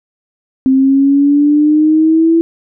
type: exponential sweep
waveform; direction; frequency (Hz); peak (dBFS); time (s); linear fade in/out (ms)
sine; up; 262 to 333.4; -6; 0.66-2.41; 0
effects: none